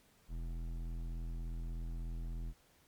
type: tone with hard clipping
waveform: triangle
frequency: 41.69 Hz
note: E1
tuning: 20 cents sharp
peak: -40 dBFS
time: 0.28-2.54 s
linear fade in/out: 50 ms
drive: 16 dB
effects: pink hiss -68 dBFS RMS until 2.87 s + MP3 96 kbps